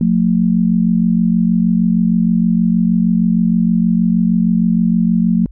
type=tone pair together; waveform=sine; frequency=178.4 / 224.8 Hz; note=F3 / A3; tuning=+37 / +37 cents; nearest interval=major third; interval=400 cents; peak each=-13 dBFS; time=0.01-5.46 s; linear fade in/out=2 ms; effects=added 50 Hz sine -34 dBFS peak until 5.51 s